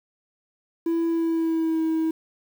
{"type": "tone with pitch glide", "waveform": "triangle", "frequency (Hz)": [332.4, 321.1], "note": ["E4", "E4"], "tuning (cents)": [15, -45], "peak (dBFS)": -18, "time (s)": [0.86, 2.11], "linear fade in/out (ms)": 5, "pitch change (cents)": -60, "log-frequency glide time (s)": [1.09, 1.82], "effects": ["tanh soft clip ceiling -14 dBFS", "8-bit"]}